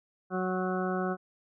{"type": "harmonic tone with a mistuned harmonic", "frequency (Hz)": 185, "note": "F#3", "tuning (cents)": 0, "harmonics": [1, 2, 3, 4, 6, 7, 8], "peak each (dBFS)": [-32, -33, -38, -36, -41, -39, -40], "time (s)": [0.3, 1.17], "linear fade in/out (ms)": 50, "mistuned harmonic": 6, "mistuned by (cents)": -16, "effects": []}